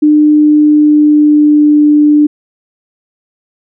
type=tone with pitch glide; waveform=sine; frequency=300.9 to 297.4 Hz; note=D4 to D4; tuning=+42 to +22 cents; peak=-3 dBFS; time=0.02-2.27 s; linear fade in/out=10 ms; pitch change=-20 cents; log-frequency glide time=0.32-1.84 s; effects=none